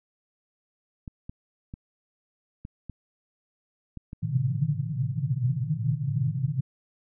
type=clicks; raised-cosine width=5 ms; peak=-25 dBFS; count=7; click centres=1.078 / 1.295 / 1.739 / 2.651 / 2.897 / 3.973 / 4.131 s
type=band-pass noise; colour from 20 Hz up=white; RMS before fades=-27 dBFS; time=4.22-6.61 s; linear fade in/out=10 ms; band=110 to 160 Hz; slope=96 dB/octave
effects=none